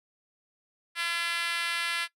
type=tone with high-pass filter; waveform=5% pulse; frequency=339.8 Hz; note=F4; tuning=47 cents flat; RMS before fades=-30 dBFS; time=0.95-2.08 s; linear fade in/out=50 ms; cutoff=1600 Hz; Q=1.7; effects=noise-tail reverb RT60 0.1 s tail -19 dB re dry + low-pass 11000 Hz 12 dB/octave